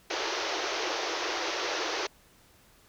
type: band-pass noise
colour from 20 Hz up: pink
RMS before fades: -32 dBFS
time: 0.1-2.07 s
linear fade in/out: 5 ms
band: 320 to 6300 Hz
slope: 96 dB/octave
effects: pink hiss -60 dBFS RMS until 2.88 s